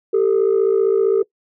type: tone pair together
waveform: sine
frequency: 391.5 / 446.9 Hz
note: G4 / A4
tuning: -2 / +27 cents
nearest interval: major second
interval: 229 cents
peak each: -14 dBFS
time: 0.13-1.23 s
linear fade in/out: 10 ms
effects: noise-tail reverb RT60 0.1 s tail -21 dB re dry + tanh soft clip ceiling -9 dBFS